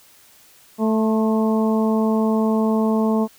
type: harmonic tone with a mistuned harmonic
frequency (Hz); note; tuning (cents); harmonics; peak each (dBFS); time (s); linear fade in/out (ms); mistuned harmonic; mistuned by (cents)
220; A3; 0; 1 / 2 / 3 / 4 / 5; -17 / -23 / -27 / -29 / -31; 0.78-3.28; 50; 5; -31
effects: white hiss -51 dBFS RMS until 3.38 s